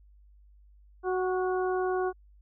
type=harmonic tone with a mistuned harmonic; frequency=370 Hz; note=F#4; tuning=in tune; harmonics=1 / 2 / 3 / 4; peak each=-27 / -33 / -37 / -39 dBFS; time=1.03-2.13 s; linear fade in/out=50 ms; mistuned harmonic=4; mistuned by=-25 cents; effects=added 50 Hz sine -54 dBFS peak until 2.41 s